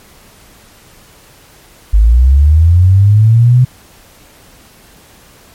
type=linear sweep; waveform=sine; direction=up; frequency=49.82 to 128 Hz; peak=-3 dBFS; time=1.93-3.65 s; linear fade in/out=10 ms; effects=pink hiss -42 dBFS RMS until 5.54 s + MP3 64 kbps